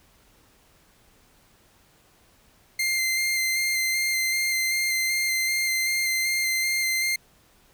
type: tone with vibrato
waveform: sawtooth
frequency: 2093 Hz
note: C7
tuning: in tune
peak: -19 dBFS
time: 2.79-7.16 s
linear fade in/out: 5 ms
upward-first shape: square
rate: 2.6 Hz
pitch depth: 12 cents each way
effects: pink hiss -59 dBFS RMS until 7.73 s